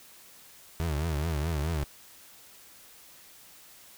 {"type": "tone with vibrato", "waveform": "30% pulse", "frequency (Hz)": 77.7, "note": "D#2", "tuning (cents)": -2, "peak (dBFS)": -25, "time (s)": [0.8, 1.84], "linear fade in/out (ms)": 0, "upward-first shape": "triangle", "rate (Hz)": 4.7, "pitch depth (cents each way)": 180, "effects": ["white hiss -53 dBFS RMS until 3.97 s"]}